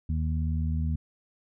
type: harmonic tone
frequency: 79 Hz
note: D#2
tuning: 27 cents sharp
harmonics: 1 / 2 / 3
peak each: -26 / -32 / -36 dBFS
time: 0.09-0.96 s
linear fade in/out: 5 ms
effects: none